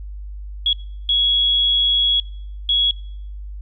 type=tone bursts at uneven times; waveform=sine; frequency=3341 Hz; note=G#7; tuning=10 cents sharp; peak=-14 dBFS; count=3; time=0.66-0.73 / 1.09-2.2 / 2.69-2.91 s; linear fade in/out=2 ms; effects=noise-tail reverb RT60 0.7 s tail -24 dB re dry + added 50 Hz sine -29 dBFS peak until 3.61 s